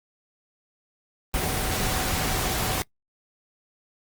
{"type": "tone in noise", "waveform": "sine", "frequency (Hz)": 753, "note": "F#5", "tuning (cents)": 30, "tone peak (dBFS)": -36, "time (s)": [1.34, 2.82], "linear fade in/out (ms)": 0, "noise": "pink", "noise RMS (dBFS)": -26, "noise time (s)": [1.34, 2.82], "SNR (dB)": -13, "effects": ["noise-tail reverb RT60 0.1 s tail -24 dB re dry", "Opus 24 kbps"]}